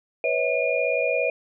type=tone cluster; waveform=sine; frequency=493.7 / 551 / 643 / 2430 Hz; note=B4 / C#5 / E5 / D#7; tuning=-1 / -11 / -43 / -42 cents; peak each=-26 dBFS; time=0.24-1.3 s; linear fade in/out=2 ms; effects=none